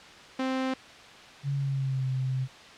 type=tone; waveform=sawtooth; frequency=261.6 Hz; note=C4; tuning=in tune; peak=-23 dBFS; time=0.39-0.74 s; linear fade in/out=5 ms
type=tone with pitch glide; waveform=sine; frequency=140 to 130.62 Hz; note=C#3 to C3; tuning=+18 to -3 cents; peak=-26 dBFS; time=1.43-2.48 s; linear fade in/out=50 ms; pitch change=-121 cents; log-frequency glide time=1.54-2.07 s
effects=white hiss -48 dBFS RMS until 2.77 s + low-pass 4000 Hz 12 dB/octave